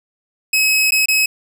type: tone with dropouts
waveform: sawtooth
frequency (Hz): 2559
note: D#7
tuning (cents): +48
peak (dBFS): -9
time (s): 0.53-1.26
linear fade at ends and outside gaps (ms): 5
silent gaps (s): 0.908-0.92 / 1.058-1.084
effects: none